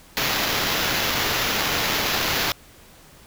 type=noise with sample-and-hold; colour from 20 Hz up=white; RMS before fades=-23 dBFS; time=0.17-2.52 s; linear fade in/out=0 ms; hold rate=8820 Hz; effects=pink hiss -49 dBFS RMS until 3.26 s